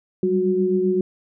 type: tone cluster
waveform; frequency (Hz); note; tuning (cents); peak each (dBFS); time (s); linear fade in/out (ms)
sine; 189.2 / 196.9 / 367.1; F#3 / G3 / F#4; +39 / +8 / -14; -25 / -25 / -18; 0.23-1.01; 2
effects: none